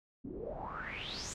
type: noise with low-pass filter sweep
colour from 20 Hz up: pink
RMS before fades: -42 dBFS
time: 0.24-1.34 s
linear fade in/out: 10 ms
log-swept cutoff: 260 to 7800 Hz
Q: 8.1
effects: none

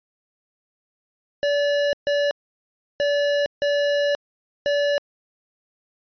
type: tone bursts at uneven times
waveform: square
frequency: 576 Hz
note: D5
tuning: 34 cents flat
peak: -19 dBFS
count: 5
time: 1.43-1.93 / 2.07-2.31 / 3-3.46 / 3.62-4.15 / 4.66-4.98 s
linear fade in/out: 0 ms
effects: resampled to 11025 Hz

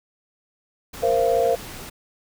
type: noise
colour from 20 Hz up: pink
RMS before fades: -37 dBFS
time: 0.93-1.9 s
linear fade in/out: 10 ms
type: chord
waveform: sine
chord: Bb suspended second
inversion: none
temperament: equal with one note detuned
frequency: 466.2 / 523.3 / 684.1 Hz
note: Bb4 / C5 / F5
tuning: 0 / 0 / -36 cents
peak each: -21 dBFS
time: 1.02-1.56 s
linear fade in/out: 20 ms
effects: none

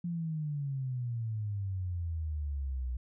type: exponential sweep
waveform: sine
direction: down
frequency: 175.4 to 60.6 Hz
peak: -32 dBFS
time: 0.04-2.97 s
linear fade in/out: 5 ms
effects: none

